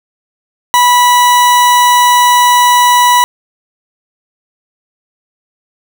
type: tone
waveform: 40% pulse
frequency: 980 Hz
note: B5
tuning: 14 cents flat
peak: -4 dBFS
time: 0.74-3.24 s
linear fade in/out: 0 ms
effects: none